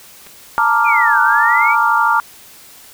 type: clicks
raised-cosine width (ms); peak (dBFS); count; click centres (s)
0.3; -24; 2; 0.265 / 0.27
type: chord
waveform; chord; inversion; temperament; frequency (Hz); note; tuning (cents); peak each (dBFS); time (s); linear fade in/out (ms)
sine; Bb major seventh; third; equal; 880 / 932.3 / 1174.7 / 1396.9; A5 / Bb5 / D6 / F6; 0 / 0 / 0 / 0; -18 / -16 / -16 / -15; 0.58-2.2; 0
type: exponential two-way sweep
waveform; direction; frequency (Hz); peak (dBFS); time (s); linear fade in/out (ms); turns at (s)
sine; down then up; 2500 to 1475 to 2368; -15; 0.84-1.76; 50; 1.21
effects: white hiss -41 dBFS RMS until 2.93 s